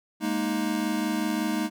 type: chord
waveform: square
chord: Ab suspended second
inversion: none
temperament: equal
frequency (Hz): 207.7 / 233.1 / 311.1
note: Ab3 / Bb3 / Eb4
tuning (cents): 0 / 0 / 0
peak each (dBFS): -31 / -31 / -29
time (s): 0.2-1.7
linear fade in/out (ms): 50
effects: none